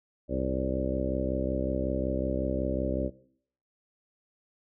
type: harmonic tone with a mistuned harmonic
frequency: 65.41 Hz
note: C2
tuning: in tune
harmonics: 1 / 2 / 3 / 4 / 5 / 6 / 7 / 8 / 9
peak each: -34 / -37 / -37 / -34 / -35 / -39 / -39 / -37 / -34 dBFS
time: 0.28-3.11 s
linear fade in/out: 50 ms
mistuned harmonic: 9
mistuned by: -20 cents
effects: noise-tail reverb RT60 0.6 s tail -18 dB re dry